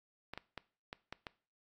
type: clicks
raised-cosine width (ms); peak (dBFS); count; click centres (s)
0.3; -26; 6; 0.336 / 0.376 / 0.577 / 0.929 / 1.126 / 1.268
effects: noise-tail reverb RT60 0.4 s tail -20 dB re dry + AAC 64 kbps